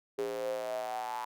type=tone with high-pass filter sweep; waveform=square; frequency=57.9 Hz; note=A#1; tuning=11 cents flat; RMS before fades=-36 dBFS; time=0.18-1.25 s; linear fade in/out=5 ms; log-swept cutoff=410 to 940 Hz; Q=9.2; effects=none